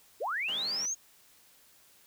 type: linear sweep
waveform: sine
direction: up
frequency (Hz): 352 to 6680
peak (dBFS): -30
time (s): 0.2-0.95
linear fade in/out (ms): 20
type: chord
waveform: 5% pulse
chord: Ab major seventh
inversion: second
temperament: equal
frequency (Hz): 155.56 / 196 / 207.7 / 261.6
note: Eb3 / G3 / Ab3 / C4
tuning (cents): 0 / 0 / 0 / 0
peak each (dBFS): -40 / -41 / -39 / -38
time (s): 0.48-0.86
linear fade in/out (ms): 5
effects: white hiss -61 dBFS RMS until 2.06 s

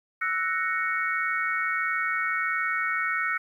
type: chord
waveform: sine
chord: F# dominant seventh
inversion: third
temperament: equal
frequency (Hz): 1318.5 / 1480 / 1864.7 / 2217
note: E6 / F#6 / A#6 / C#7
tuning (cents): 0 / 0 / 0 / 0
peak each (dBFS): -30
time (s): 0.21-3.38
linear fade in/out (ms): 10
effects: 10-bit

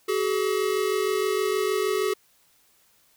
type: tone pair together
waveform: square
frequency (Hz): 379.2 / 425.6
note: F#4 / G#4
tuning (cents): +43 / +42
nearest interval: major second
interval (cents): 199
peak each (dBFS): -26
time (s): 0.08-2.14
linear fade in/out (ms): 10
effects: white hiss -62 dBFS RMS until 3.16 s

